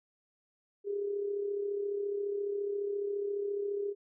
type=tone with amplitude modulation; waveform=sine; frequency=404.8 Hz; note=G#4; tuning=44 cents flat; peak=-29 dBFS; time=0.84-3.95 s; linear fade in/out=50 ms; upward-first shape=sine; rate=34.5 Hz; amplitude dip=50%; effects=none